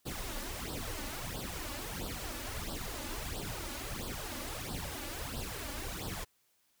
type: noise with flanger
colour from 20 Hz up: pink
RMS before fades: -40 dBFS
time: 0.05-6.25 s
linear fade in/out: 20 ms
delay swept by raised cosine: 0.22 to 3.52 ms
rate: 1.5 Hz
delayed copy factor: +0.8
effects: white hiss -73 dBFS RMS until 6.8 s